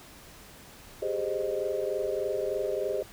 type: chord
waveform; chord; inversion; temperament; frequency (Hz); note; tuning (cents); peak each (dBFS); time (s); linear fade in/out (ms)
sine; Ab major seventh; third; equal with one note detuned; 392 / 415.3 / 523.3 / 614.8; G4 / Ab4 / C5 / Eb5; 0 / 0 / 0 / -21; -33; 1.02-3.03; 5
effects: pink hiss -50 dBFS RMS until 3.12 s